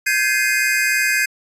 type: chord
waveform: square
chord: Ab major seventh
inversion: third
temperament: equal with one note detuned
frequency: 1568 / 1691.2 / 2093 / 2489 Hz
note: G6 / Ab6 / C7 / Eb7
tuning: 0 / +31 / 0 / 0 cents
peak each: -22 dBFS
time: 0.06-1.26 s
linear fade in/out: 10 ms
effects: resampled to 32000 Hz